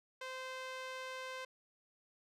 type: tone with band-pass filter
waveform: sawtooth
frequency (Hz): 518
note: C5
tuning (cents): -17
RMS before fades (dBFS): -45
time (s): 0.21-1.45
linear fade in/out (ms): 5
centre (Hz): 2000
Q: 0.6
effects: none